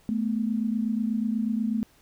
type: tone pair together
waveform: sine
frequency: 216.9 / 245.1 Hz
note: A3 / B3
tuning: -25 / -13 cents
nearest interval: major second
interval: 212 cents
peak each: -25 / -29 dBFS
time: 0.09-1.83 s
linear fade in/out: 0 ms
effects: pink hiss -60 dBFS RMS until 2.01 s